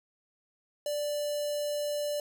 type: tone with notch filter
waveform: square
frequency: 587.3 Hz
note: D5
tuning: in tune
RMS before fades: -32 dBFS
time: 0.86-2.2 s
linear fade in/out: 2 ms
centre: 1600 Hz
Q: 0.74
effects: none